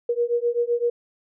sine beating tone pair, 472.5 / 480.3 Hz, A#4 / B4, +23 / -48 cents, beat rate 7.8 Hz, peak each -23 dBFS, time 0.09-0.9 s, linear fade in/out 5 ms, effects none

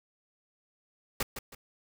pink noise with echo, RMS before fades -30 dBFS, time 1.2-1.23 s, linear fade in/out 5 ms, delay 160 ms, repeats 2, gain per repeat -9 dB, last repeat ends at 1.55 s, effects none

